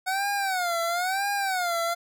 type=tone with vibrato; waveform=25% pulse; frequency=738 Hz; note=F#5; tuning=5 cents flat; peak=-21 dBFS; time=0.06-1.95 s; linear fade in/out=20 ms; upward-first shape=sine; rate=1 Hz; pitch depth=160 cents each way; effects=none